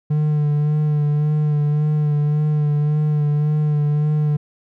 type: tone with vibrato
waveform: triangle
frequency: 149.5 Hz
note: D3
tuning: 31 cents sharp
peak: -13 dBFS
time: 0.1-4.37 s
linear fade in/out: 10 ms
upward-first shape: sine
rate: 1.8 Hz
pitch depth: 26 cents each way
effects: none